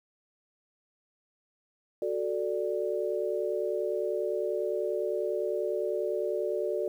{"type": "chord", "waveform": "sine", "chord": "D major", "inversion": "first", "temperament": "equal", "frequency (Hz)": [370, 440, 587.3], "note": ["F#4", "A4", "D5"], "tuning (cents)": [0, 0, 0], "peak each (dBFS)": -32, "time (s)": [2.02, 6.88], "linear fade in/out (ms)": 2, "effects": ["10-bit"]}